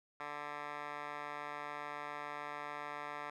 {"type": "tone with band-pass filter", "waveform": "10% pulse", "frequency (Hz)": 147, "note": "D3", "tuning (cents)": 2, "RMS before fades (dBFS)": -44, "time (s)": [0.2, 3.3], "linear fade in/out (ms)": 2, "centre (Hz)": 1400, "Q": 4.5, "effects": []}